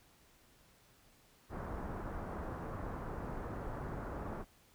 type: low-pass noise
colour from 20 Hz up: pink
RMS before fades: -42 dBFS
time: 1.49-4.45 s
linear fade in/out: 50 ms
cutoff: 1400 Hz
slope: 24 dB/octave
effects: pink hiss -66 dBFS RMS until 4.74 s